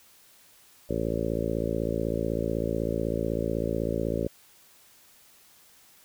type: harmonic tone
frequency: 56 Hz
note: A1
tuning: 31 cents sharp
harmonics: 1 / 2 / 3 / 4 / 5 / 6 / 7 / 8 / 9 / 10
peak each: -35 / -35 / -35 / -35 / -35 / -35 / -35 / -35 / -35 / -35 dBFS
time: 0.89-4.28 s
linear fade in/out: 10 ms
effects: white hiss -57 dBFS RMS until 6.04 s